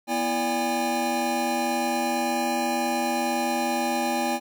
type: tone cluster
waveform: square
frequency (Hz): 243.7 / 332.3 / 582 / 813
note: B3 / E4 / D5 / G#5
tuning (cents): -23 / +14 / -16 / -37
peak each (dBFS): -30 / -32 / -32 / -27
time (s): 0.07-4.4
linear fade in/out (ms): 50
effects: none